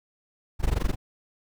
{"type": "noise with amplitude modulation", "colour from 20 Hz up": "brown", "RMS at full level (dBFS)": -20, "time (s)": [0.59, 0.96], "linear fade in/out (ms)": 50, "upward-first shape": "sine", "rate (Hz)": 23.4, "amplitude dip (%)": 95, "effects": []}